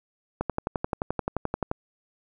click train, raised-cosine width 1 ms, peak -12 dBFS, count 16, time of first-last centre 0.41-1.714 s, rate 11.5 Hz, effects none

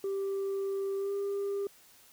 sine tone with pitch glide, 392 to 399.5 Hz, G4 to G4, 0 to +33 cents, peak -28 dBFS, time 0.04-1.67 s, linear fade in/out 2 ms, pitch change +33 cents, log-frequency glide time 0.98-1.12 s, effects tanh soft clip ceiling -29 dBFS + white hiss -59 dBFS RMS until 2.12 s

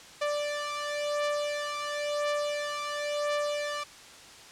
sawtooth beating tone pair, 587.3 / 588.26 Hz, D5 / D5, 0 / +3 cents, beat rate 0.96 Hz, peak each -27 / -30 dBFS, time 0.21-3.84 s, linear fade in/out 10 ms, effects white hiss -49 dBFS RMS until 4.51 s + low-pass 7000 Hz 12 dB/octave

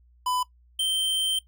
square tone pair in turn, 1000 / 3122 Hz, B5 / G7, +21 / -8 cents, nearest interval octave + minor sixth, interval 1971 cents, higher second, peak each -25 / -23 dBFS, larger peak second, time 0.26-0.43 / 0.79-1.39 s, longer second, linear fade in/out 5 ms, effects noise-tail reverb RT60 0.1 s tail -18 dB re dry + added 60 Hz sine -55 dBFS peak until 1.47 s

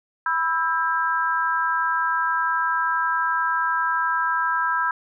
sine chord, E minor, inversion second, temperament equal with one note detuned, 987.8 / 1318.5 / 1606.5 Hz, B5 / E6 / G6, 0 / 0 / +42 cents, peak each -24 dBFS, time 0.26-4.91 s, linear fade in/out 2 ms, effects none

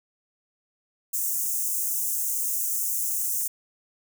white high-pass noise, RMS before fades -27 dBFS, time 1.13-3.48 s, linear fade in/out 10 ms, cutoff 6300 Hz, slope 48 dB/octave, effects none

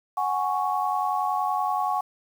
sine chord, F# suspended second, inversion none, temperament equal, 740 / 830.6 / 1108.7 Hz, F#5 / G#5 / C#6, 0 / 0 / 0 cents, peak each -27 dBFS, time 0.17-2.01 s, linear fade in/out 5 ms, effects 8-bit

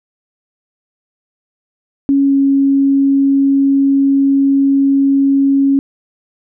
sine tone with pitch glide, 277.2 to 275.3 Hz, C#4 to C#4, 0 to -12 cents, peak -8 dBFS, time 2.09-5.79 s, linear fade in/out 0 ms, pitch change -12 cents, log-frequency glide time 2.25-2.34 s, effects none

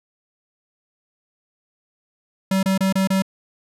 square tone bursts, 191.5 Hz, G3, 40 cents flat, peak -17 dBFS, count 5, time 2.51-3.222 s, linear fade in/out 5 ms, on 120 ms, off 28 ms, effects resampled to 32000 Hz

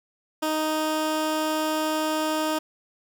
15% pulse tone, 311.1 Hz, D#4, in tune, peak -17 dBFS, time 0.42-2.59 s, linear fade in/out 10 ms, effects none

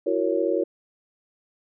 sine chord, F# dominant seventh, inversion third, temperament just, 333 / 370 / 462.5 / 555 Hz, E4 / F#4 / A#4 / C#5, +18 / 0 / -14 / +2 cents, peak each -26 dBFS, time 0.06-0.64 s, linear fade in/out 10 ms, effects none

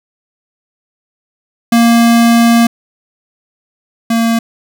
square tone pair in turn, 233.1 / 229.2 Hz, A#3 / A#3, 0 / -29 cents, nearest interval unison, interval 29 cents, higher first, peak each -6 / -10 dBFS, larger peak first, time 1.72-2.67 / 4.1-4.39 s, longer first, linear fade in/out 5 ms, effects none

